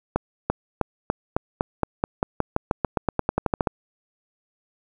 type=accelerating click train; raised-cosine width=1 ms; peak=-6 dBFS; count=22; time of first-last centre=0.16-3.672 s; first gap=340 ms; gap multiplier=0.92; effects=8-bit